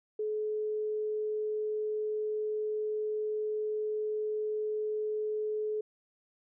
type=tone; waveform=sine; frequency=427.5 Hz; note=A4; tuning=50 cents flat; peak=-30 dBFS; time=0.19-5.81 s; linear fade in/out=5 ms; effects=none